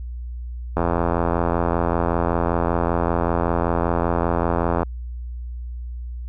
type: click train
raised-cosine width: 1 ms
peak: -6 dBFS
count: 347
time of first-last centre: 0.77-4.831 s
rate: 85.2 Hz
effects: added 60 Hz sine -28 dBFS peak until 6.28 s